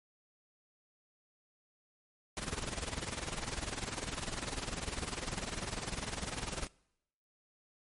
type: noise with tremolo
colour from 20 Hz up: pink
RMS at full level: -36 dBFS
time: 2.37-6.67 s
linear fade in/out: 0 ms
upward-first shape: sine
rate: 20 Hz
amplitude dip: 75%
effects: noise-tail reverb RT60 0.8 s tail -24 dB re dry + MP3 48 kbps